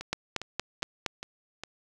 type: two click trains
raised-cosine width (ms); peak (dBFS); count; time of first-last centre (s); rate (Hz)
0.2; -20 / -11; 5 / 5; 0.01-1.636 / 0.13-1.062; 2.46 / 4.29
effects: 8-bit